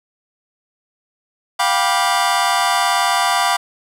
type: chord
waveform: sawtooth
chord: G dominant seventh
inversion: third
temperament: just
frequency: 705.6 / 784 / 980 / 1176 Hz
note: F5 / G5 / B5 / D6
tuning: +18 / 0 / -14 / +2 cents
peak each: -16 dBFS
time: 1.59-3.57 s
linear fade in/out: 10 ms
effects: low-pass 11000 Hz 12 dB/octave + 8-bit